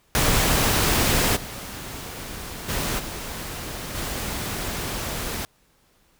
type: noise with level steps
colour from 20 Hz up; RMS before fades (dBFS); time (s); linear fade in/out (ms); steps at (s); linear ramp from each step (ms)
pink; -20 / -35 / -26 / -33 / -29; 0.15-5.45; 0; 1.35 / 2.68 / 2.98 / 3.94; 20
effects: pink hiss -62 dBFS RMS until 6.19 s